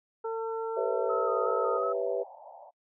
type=harmonic tone; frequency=450.6 Hz; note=A4; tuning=41 cents sharp; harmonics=1 / 2 / 3; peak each=-31 / -37 / -41 dBFS; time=0.24-1.78 s; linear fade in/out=10 ms
type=chord; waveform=sine; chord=C# half-diminished seventh; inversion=second; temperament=equal; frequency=392 / 493.9 / 554.4 / 659.3 Hz; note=G4 / B4 / C#5 / E5; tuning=0 / 0 / 0 / 0 cents; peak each=-34 / -31 / -34 / -34 dBFS; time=0.76-2.24 s; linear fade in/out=20 ms
type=tone with vibrato; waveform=sine; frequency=1270 Hz; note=D#6; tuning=35 cents sharp; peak=-31 dBFS; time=1.09-1.93 s; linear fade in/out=10 ms; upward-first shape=square; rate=2.7 Hz; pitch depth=24 cents each way
type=band-pass noise; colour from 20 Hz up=white; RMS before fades=-49 dBFS; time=1.31-2.71 s; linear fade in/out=20 ms; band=560 to 920 Hz; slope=96 dB/octave
effects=noise-tail reverb RT60 0.1 s tail -25 dB re dry